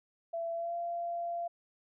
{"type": "tone with pitch glide", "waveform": "sine", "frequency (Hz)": [670, 687.2], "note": ["E5", "F5"], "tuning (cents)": [28, -28], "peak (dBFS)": -33, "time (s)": [0.33, 1.48], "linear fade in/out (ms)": 10, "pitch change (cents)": 44, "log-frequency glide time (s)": [0.53, 0.75], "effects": []}